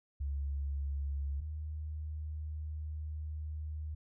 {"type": "tone pair in turn", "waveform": "sine", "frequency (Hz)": [70.2, 76.66], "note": ["C#2", "D#2"], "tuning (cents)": [22, -25], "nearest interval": "major second", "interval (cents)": 153, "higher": "second", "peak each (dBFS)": [-33, -37], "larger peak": "first", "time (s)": [[0.2, 1.41], [1.41, 3.95]], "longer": "second", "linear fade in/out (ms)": 10, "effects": []}